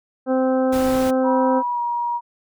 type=harmonic tone; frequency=260 Hz; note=C4; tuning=11 cents flat; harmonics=1 / 2 / 3 / 4 / 5 / 6; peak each=-19 / -19 / -27 / -36 / -33 / -38 dBFS; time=0.26-1.63 s; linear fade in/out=50 ms
type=noise; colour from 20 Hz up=pink; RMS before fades=-31 dBFS; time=0.72-1.11 s; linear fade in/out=10 ms
type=tone with pitch glide; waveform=sine; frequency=970 to 953.3 Hz; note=B5 to A#5; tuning=-31 to +39 cents; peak=-20 dBFS; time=1.23-2.21 s; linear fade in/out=50 ms; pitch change=-30 cents; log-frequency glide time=1.72-1.8 s
effects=none